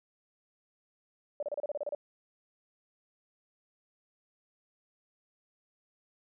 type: tone bursts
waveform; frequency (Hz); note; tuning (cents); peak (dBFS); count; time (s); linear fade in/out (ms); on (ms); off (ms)
sine; 585; D5; -7; -31; 10; 1.4-1.949; 2; 27; 31
effects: none